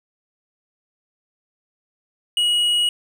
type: tone with hard clipping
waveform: triangle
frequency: 2905 Hz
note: F#7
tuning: 32 cents flat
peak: -17 dBFS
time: 2.37-2.89 s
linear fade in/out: 2 ms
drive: 8 dB
effects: none